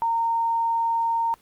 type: tone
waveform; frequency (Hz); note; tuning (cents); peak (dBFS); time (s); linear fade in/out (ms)
sine; 920; A#5; -23; -20; 0.02-1.34; 0
effects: pink hiss -58 dBFS RMS until 1.41 s + Opus 32 kbps